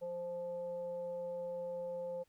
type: tone with frequency modulation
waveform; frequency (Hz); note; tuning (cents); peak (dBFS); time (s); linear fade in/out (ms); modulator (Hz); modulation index
sine; 523.3; C5; 0; -38; 0.01-2.24; 20; 347; 0.32
effects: pink hiss -75 dBFS RMS until 2.28 s